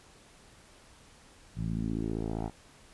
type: tone with low-pass filter sweep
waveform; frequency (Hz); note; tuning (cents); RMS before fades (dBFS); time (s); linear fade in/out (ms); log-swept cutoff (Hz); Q
10% pulse; 55; A1; 0; -33; 1.55-2.51; 50; 140 to 830; 2.2
effects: pink hiss -57 dBFS RMS until 2.93 s + resampled to 24000 Hz